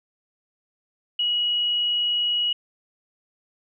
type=tone; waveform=sine; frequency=2910 Hz; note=F#7; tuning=29 cents flat; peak=-20 dBFS; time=1.19-2.53 s; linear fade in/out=5 ms; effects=none